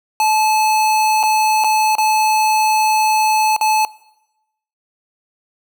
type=tone with dropouts; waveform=square; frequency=865 Hz; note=A5; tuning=30 cents flat; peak=-13 dBFS; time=0.2-3.85 s; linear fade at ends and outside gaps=1 ms; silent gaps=1.23-1.235 / 1.639-1.644 / 1.953-1.983 / 3.564-3.611 s; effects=noise-tail reverb RT60 0.9 s tail -20 dB re dry